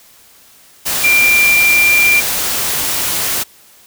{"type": "tone in noise", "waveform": "sine", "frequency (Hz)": 2377, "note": "D7", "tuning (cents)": 20, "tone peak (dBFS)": -8, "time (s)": [1.03, 2.21], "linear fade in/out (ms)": 20, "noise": "white", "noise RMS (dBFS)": -17, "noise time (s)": [0.85, 3.44], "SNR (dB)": 6, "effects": ["white hiss -45 dBFS RMS until 3.86 s"]}